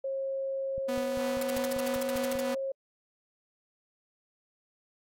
sine tone, 540 Hz, C#5, 45 cents flat, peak -30 dBFS, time 0.04-2.72 s, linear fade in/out 5 ms
click train, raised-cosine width 5 ms, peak -32 dBFS, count 9, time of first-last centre 0.78-2.355 s, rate 5.08 Hz
sawtooth tone with tremolo, 246.9 Hz, B3, in tune, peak -28 dBFS, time 0.88-2.55 s, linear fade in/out 10 ms, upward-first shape sine, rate 3.2 Hz, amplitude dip 30%
white noise bursts, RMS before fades -37 dBFS, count 14, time 1.41-2.406 s, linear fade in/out 5 ms, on 21 ms, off 54 ms
effects AAC 48 kbps

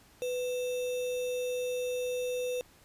sine tone with sample-and-hold, 498 Hz, B4, 14 cents sharp, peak -30 dBFS, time 0.22-2.61 s, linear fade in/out 0 ms, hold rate 3150 Hz, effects pink hiss -60 dBFS RMS until 2.84 s + resampled to 32000 Hz

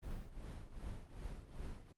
brown noise with tremolo, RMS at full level -44 dBFS, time 0.02-1.93 s, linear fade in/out 20 ms, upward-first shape triangle, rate 2.6 Hz, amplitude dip 80%, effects Opus 32 kbps

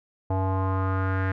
square tone with low-pass filter sweep, 95 Hz, F#2, 46 cents sharp, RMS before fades -25 dBFS, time 0.3-1.32 s, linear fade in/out 5 ms, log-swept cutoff 810 to 1700 Hz, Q 3.9, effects none

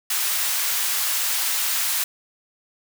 white high-pass noise, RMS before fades -23 dBFS, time 0.1-2.04 s, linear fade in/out 5 ms, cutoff 1000 Hz, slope 12 dB/octave, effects none

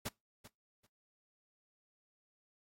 pink noise with echo, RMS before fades -39 dBFS, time 0.05-0.09 s, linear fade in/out 10 ms, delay 390 ms, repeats 2, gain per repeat -15 dB, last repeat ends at 0.87 s, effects noise-tail reverb RT60 0.2 s tail -23 dB re dry + AAC 48 kbps

